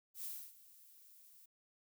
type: noise with ADSR envelope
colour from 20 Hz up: violet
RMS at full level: -43 dBFS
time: 0.14-1.46 s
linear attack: 98 ms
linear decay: 280 ms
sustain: -19 dB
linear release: 8 ms
effects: none